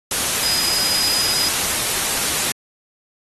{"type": "tone in noise", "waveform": "sine", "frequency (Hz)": 4969, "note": "D#8", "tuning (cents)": -3, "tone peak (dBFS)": -20, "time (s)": [0.43, 1.49], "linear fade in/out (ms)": 2, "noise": "white", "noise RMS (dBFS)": -20, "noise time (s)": [0.11, 2.52], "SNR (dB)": -3, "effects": ["AAC 32 kbps"]}